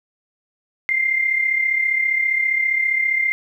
sine tone pair together, 2067 / 2102 Hz, C7 / C7, -22 / +7 cents, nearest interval unison, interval 29 cents, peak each -24 / -17 dBFS, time 0.89-3.32 s, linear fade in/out 0 ms, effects 9-bit

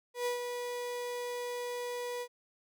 35% pulse tone with ADSR envelope, 487.7 Hz, B4, 22 cents flat, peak -28 dBFS, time 0.14-2.28 s, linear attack 120 ms, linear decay 120 ms, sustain -6 dB, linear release 64 ms, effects none

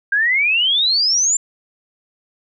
sine exponential sweep, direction up, 1585 to 7350 Hz, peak -13 dBFS, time 0.12-1.37 s, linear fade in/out 5 ms, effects none

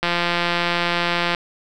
click train, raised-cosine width 0.3 ms, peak -4 dBFS, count 229, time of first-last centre 0.03-1.348 s, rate 173 Hz, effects none

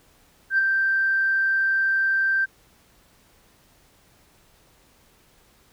sine tone with ADSR envelope, 1568 Hz, G6, in tune, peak -14 dBFS, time 0.5-2.46 s, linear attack 82 ms, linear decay 16 ms, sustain -4 dB, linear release 21 ms, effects tanh soft clip ceiling -11 dBFS + pink hiss -58 dBFS RMS until 5.72 s

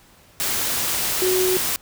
sine tone in noise, 370 Hz, F#4, in tune, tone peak -18 dBFS, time 1.22-1.57 s, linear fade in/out 0 ms, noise white, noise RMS -23 dBFS, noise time 0.4-1.76 s, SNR +2 dB, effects pink hiss -52 dBFS RMS until 1.81 s

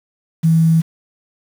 sine tone with quantisation, 162.8 Hz, E3, 21 cents flat, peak -9 dBFS, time 0.43-0.82 s, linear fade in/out 20 ms, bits 6, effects none

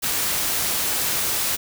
white noise, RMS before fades -23 dBFS, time 0.02-1.57 s, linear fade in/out 20 ms, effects none

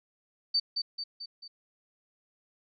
sine tone with echo, 4585 Hz, D8, 42 cents flat, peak -23 dBFS, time 0.54-0.6 s, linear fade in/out 10 ms, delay 220 ms, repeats 4, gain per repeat -5 dB, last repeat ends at 1.48 s, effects none

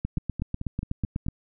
two click trains, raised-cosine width 5 ms, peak -19 / -15 dBFS, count 6 / 11, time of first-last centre 0.18-1.265 / 0.05-1.285 s, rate 4.61 / 8.1 Hz, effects none

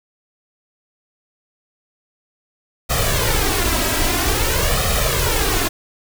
pink noise with flanger, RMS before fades -18 dBFS, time 2.89-5.69 s, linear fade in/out 20 ms, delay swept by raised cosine 1.6 to 3.1 ms, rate 0.5 Hz, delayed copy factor +0.7, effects none

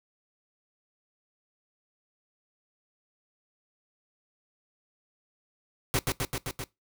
pink noise with echo, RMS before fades -26 dBFS, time 5.94-5.99 s, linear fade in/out 0 ms, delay 130 ms, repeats 5, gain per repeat -2 dB, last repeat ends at 6.64 s, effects noise-tail reverb RT60 0.2 s tail -21 dB re dry

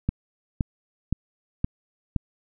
click train, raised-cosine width 5 ms, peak -10 dBFS, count 5, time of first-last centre 0.09-2.163 s, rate 1.93 Hz, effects none

